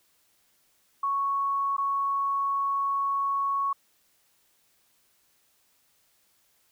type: tone with dropouts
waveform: sine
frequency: 1108.7 Hz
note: C#6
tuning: in tune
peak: -24 dBFS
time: 1.03-3.73 s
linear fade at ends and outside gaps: 5 ms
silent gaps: 1.767-1.78 s
effects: white hiss -67 dBFS RMS until 6.71 s